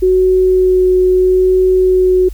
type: tone with vibrato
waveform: sine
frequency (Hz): 370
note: F#4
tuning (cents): 0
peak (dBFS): -7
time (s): 0.02-2.29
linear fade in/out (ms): 10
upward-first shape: sine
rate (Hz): 0.77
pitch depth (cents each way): 9
effects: added 50 Hz sine -23 dBFS peak until 2.33 s + white hiss -46 dBFS RMS until 2.33 s